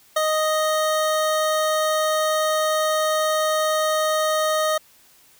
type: tone with ADSR envelope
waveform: 25% pulse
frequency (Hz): 622.3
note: D#5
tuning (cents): 0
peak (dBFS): -12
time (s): 0.16-4.78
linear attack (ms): 8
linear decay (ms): 19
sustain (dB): -3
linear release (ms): 7
effects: white hiss -54 dBFS RMS until 5.39 s